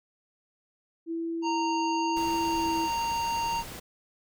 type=tone with vibrato; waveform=sine; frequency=330 Hz; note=E4; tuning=2 cents sharp; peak=-29 dBFS; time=1.06-2.89 s; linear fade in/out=50 ms; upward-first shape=sine; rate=0.97 Hz; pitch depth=11 cents each way
type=harmonic tone; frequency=927 Hz; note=A#5; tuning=10 cents flat; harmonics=1 / 3 / 5 / 7; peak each=-27 / -37 / -41 / -44 dBFS; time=1.42-3.64 s; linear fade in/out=50 ms
type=noise; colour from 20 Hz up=pink; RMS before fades=-41 dBFS; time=2.16-3.8 s; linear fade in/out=10 ms
effects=none